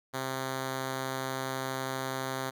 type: tone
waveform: 5% pulse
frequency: 132.1 Hz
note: C3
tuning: 17 cents sharp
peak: -21 dBFS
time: 0.13-2.51 s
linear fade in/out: 20 ms
effects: none